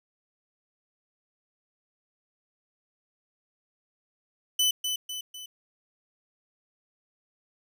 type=tone with echo; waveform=sawtooth; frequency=3001 Hz; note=F#7; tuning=24 cents sharp; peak=-18 dBFS; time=4.59-4.71 s; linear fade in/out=5 ms; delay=250 ms; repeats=3; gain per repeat=-6 dB; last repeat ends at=5.46 s; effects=none